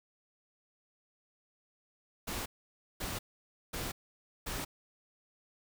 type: noise bursts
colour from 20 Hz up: pink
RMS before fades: -38 dBFS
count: 4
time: 2.27-4.65 s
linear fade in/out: 10 ms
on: 190 ms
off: 540 ms
effects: none